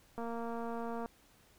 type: click train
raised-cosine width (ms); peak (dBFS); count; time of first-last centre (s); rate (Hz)
1; -28; 205; 0.18-1.059; 232
effects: pink hiss -65 dBFS RMS until 1.58 s